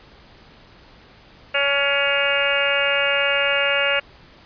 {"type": "harmonic tone", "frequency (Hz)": 281, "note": "C#4", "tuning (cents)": 24, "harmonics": [2, 3, 4, 5, 6, 7, 8, 9, 10], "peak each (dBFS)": [-23, -33, -32, -25, -26, -31, -25, -26, -23], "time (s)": [1.54, 4], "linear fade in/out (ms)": 10, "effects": ["pink hiss -48 dBFS RMS until 4.45 s", "resampled to 11025 Hz"]}